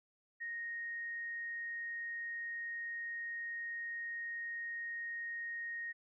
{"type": "tone", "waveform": "sine", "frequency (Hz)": 1864.7, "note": "A#6", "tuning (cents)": 0, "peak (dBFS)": -39, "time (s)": [0.4, 5.93], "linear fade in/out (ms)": 20, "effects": []}